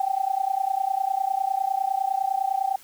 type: tone with amplitude modulation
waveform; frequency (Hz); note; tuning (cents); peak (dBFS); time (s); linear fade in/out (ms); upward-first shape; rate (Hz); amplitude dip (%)
sine; 775; G5; -20; -18; 0-2.76; 5; sine; 29.9; 90
effects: white hiss -50 dBFS RMS until 2.83 s